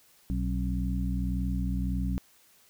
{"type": "harmonic tone with a mistuned harmonic", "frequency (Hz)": 61.74, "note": "B1", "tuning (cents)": 0, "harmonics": [1, 2, 3, 4], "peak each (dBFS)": [-29, -36, -32, -37], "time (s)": [0.3, 2.18], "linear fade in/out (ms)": 0, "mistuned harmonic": 4, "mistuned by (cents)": 150, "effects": ["white hiss -61 dBFS RMS until 2.69 s"]}